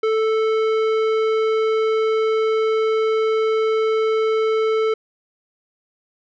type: tone with tanh clipping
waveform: sine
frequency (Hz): 440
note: A4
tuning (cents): 0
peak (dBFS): -18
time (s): 0.03-4.94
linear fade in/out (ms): 5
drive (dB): 14
effects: none